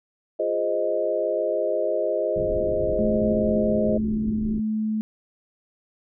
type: chord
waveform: sine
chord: F minor seventh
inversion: none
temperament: equal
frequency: 349.2 / 415.3 / 523.3 / 622.3 Hz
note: F4 / Ab4 / C5 / Eb5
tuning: 0 / 0 / 0 / 0 cents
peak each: -30 / -28 / -27 / -24 dBFS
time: 0.39-3.98 s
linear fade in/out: 10 ms
type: low-pass noise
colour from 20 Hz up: pink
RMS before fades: -32 dBFS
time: 2.36-4.6 s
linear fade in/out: 5 ms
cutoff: 400 Hz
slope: 96 dB/octave
type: tone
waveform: sine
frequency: 216.7 Hz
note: A3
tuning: 26 cents flat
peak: -22 dBFS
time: 2.99-5.01 s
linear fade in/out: 0 ms
effects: none